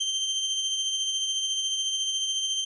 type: tone with tremolo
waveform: 30% pulse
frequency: 3136 Hz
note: G7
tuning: in tune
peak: -21 dBFS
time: 0-2.65 s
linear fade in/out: 10 ms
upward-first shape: sine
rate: 14 Hz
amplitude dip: 35%
effects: resampled to 24000 Hz